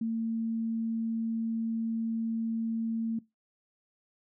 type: tone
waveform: sine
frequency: 226.3 Hz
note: A3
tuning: 49 cents sharp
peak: -28 dBFS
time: 0.01-3.19 s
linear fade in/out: 5 ms
effects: noise-tail reverb RT60 0.2 s tail -21 dB re dry